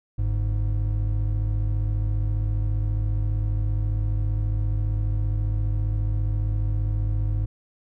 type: tone pair together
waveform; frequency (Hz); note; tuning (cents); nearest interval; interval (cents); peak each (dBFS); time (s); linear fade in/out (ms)
triangle; 49 / 103.83; G1 / G#2; 0 / 0; octave + minor second; 1300; -22; 0.18-7.46; 10
effects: none